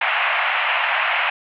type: band-pass noise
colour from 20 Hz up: white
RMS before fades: -20 dBFS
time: 0.01-1.3 s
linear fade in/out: 5 ms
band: 650 to 2800 Hz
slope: 48 dB/octave
effects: none